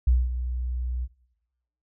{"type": "tone with ADSR envelope", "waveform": "sine", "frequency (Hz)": 61.74, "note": "B1", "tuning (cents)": 0, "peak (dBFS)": -15, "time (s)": [0.07, 1.08], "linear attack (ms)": 6, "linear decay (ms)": 210, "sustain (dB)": -11, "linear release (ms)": 45, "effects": ["noise-tail reverb RT60 0.9 s tail -19 dB re dry"]}